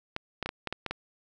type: clicks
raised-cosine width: 0.3 ms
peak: -16 dBFS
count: 8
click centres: 0.164 / 0.427 / 0.46 / 0.491 / 0.673 / 0.726 / 0.863 / 0.91 s
effects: none